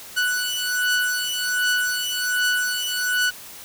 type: beating tone pair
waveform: sawtooth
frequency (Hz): 1481 / 1482.3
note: F#6 / F#6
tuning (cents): +1 / +3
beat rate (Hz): 1.3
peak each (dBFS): -20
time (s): 0.16-3.31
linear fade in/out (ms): 20
effects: white hiss -40 dBFS RMS until 3.64 s